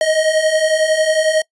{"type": "beating tone pair", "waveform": "square", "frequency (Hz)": [620, 631], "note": ["D#5", "D#5"], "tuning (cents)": [-6, 24], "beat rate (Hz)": 11, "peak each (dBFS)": [-19, -15], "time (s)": [0.01, 1.42], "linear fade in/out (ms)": 2, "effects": ["noise-tail reverb RT60 0.1 s tail -23 dB re dry", "resampled to 24000 Hz"]}